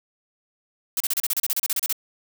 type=noise bursts; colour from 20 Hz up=blue; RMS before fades=-23 dBFS; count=15; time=0.97-1.927 s; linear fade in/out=2 ms; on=33 ms; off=33 ms; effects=none